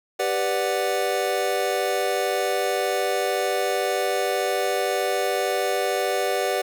square chord, G major seventh, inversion none, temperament equal, 392 / 493.9 / 587.3 / 740 Hz, G4 / B4 / D5 / F#5, 0 / 0 / 0 / 0 cents, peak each -28 dBFS, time 0.19-6.62 s, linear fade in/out 10 ms, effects none

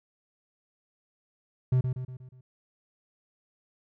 triangle tone with echo, 127.6 Hz, C3, 43 cents flat, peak -18 dBFS, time 1.72-1.81 s, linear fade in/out 5 ms, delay 120 ms, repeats 5, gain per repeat -6 dB, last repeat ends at 2.41 s, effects none

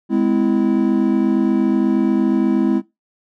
triangle chord, Ab augmented, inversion none, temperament equal with one note detuned, 207.7 / 256.1 / 329.6 Hz, Ab3 / C4 / E4, 0 / -37 / 0 cents, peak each -16 dBFS, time 0.09-2.82 s, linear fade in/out 50 ms, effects noise-tail reverb RT60 0.2 s tail -19 dB re dry

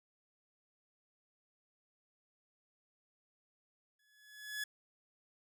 sawtooth tone with exponential growth, 1700 Hz, G#6, 40 cents sharp, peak -32 dBFS, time 3.99-4.64 s, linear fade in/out 5 ms, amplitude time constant 140 ms, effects none

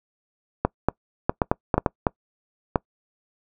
clicks, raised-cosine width 1 ms, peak -4 dBFS, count 10, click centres 0.65 / 0.886 / 1.295 / 1.418 / 1.515 / 1.742 / 1.78 / 1.862 / 2.068 / 2.758 s, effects noise-tail reverb RT60 0.1 s tail -25 dB re dry

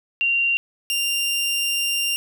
sine / sawtooth tone pair in turn, 2766 / 2787 Hz, F7 / F7, -17 / -4 cents, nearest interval unison, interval 13 cents, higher second, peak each -17 dBFS, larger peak neither, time 0.21-0.57 / 0.9-2.16 s, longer second, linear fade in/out 0 ms, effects none

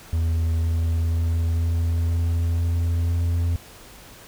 triangle tone with pitch steps, 82.1 / 82.62 / 83.15 / 83.68 / 84.21 / 84.75 / 85.29 Hz, E2 / E2 / E2 / E2 / E2 / E2 / F2, -6 / +4 / +16 / +27 / +37 / +49 / -40 cents, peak -17 dBFS, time 0.13-3.56 s, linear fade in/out 0 ms, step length 490 ms, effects pink hiss -45 dBFS RMS until 4.27 s

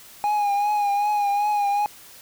triangle tone with vibrato, 822 Hz, G#5, 18 cents flat, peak -17 dBFS, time 0.24-1.86 s, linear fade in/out 0 ms, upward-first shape triangle, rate 2.6 Hz, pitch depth 45 cents each way, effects white hiss -46 dBFS RMS until 2.21 s

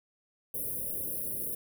white band-stop noise, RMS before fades -35 dBFS, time 0.54-1.55 s, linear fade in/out 5 ms, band 600 to 9600 Hz, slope 96 dB/octave, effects none

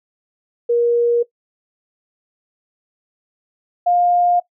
sine tone pair in turn, 474.1 / 706.3 Hz, A#4 / F5, +29 / +19 cents, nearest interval perfect fifth, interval 690 cents, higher second, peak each -12 dBFS, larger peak neither, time 0.69-1.23 / 3.86-4.4 s, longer neither, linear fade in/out 10 ms, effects noise-tail reverb RT60 0.1 s tail -18 dB re dry

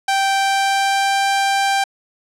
sawtooth tone with pitch glide, 782 to 787.9 Hz, G5 to G5, -4 to +9 cents, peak -11 dBFS, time 0.08-1.84 s, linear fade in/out 5 ms, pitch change +13 cents, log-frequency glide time 0.3-1.23 s, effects low-pass 9000 Hz 12 dB/octave

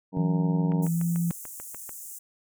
harmonic tone, 92.5 Hz, F#2, in tune, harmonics 2 / 3 / 4 / 5 / 6 / 7 / 8 / 9 / 10, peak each -29 / -31 / -41 / -37 / -47 / -44 / -49 / -44 / -41 dBFS, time 0.12-0.89 s, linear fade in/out 50 ms
sine tone with pitch glide, 164.7 to 170.31 Hz, E3 to F3, -1 to -43 cents, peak -23 dBFS, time 0.17-1.31 s, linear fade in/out 0 ms, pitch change +58 cents, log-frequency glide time 0.83-1.05 s
click train, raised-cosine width 0.5 ms, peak -27 dBFS, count 9, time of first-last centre 0.72-1.893 s, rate 6.82 Hz
pink high-pass noise, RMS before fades -41 dBFS, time 0.82-2.19 s, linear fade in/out 10 ms, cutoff 6800 Hz, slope 48 dB/octave
effects none

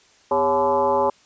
sine tone with frequency modulation, 708 Hz, F5, 23 cents sharp, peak -16 dBFS, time 0.31-1.1 s, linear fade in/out 5 ms, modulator 153 Hz, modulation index 2.2, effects white hiss -55 dBFS RMS until 1.25 s + resampled to 16000 Hz

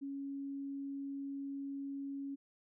sine tone, 277.2 Hz, C#4, in tune, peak -39 dBFS, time 0.01-2.36 s, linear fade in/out 20 ms, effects none

